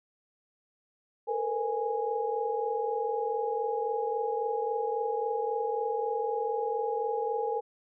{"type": "tone cluster", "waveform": "sine", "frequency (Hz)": [435.7, 459.2, 503, 828], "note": ["A4", "A#4", "B4", "G#5"], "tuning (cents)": [-17, -26, 32, -5], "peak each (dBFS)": [-39, -31, -36, -32], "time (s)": [1.27, 7.61], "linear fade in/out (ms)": 20, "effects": []}